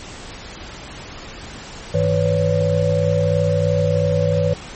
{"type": "tone cluster", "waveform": "sine", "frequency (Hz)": [98.8, 158.3, 501, 564], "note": ["G2", "D#3", "B4", "C#5"], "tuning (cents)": [14, 30, 25, 30], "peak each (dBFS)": -20, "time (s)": [1.94, 4.54], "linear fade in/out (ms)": 5, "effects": ["pink hiss -35 dBFS RMS until 4.75 s", "MP3 32 kbps"]}